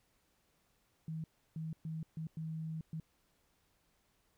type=tone bursts at uneven times; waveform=sine; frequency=159.6 Hz; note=D#3; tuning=44 cents sharp; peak=-38 dBFS; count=6; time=1.08-1.24 / 1.56-1.73 / 1.85-2.03 / 2.17-2.27 / 2.37-2.81 / 2.93-3 s; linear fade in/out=2 ms; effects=pink hiss -75 dBFS RMS until 4.37 s